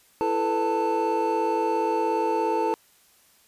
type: tone cluster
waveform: triangle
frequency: 333.7 / 437.3 / 494.4 / 889 Hz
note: E4 / A4 / B4 / A5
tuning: +21 / -11 / +2 / +18 cents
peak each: -27 / -25 / -28 / -23 dBFS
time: 0.21-2.74 s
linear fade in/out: 0 ms
effects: white hiss -59 dBFS RMS until 3.47 s + resampled to 32000 Hz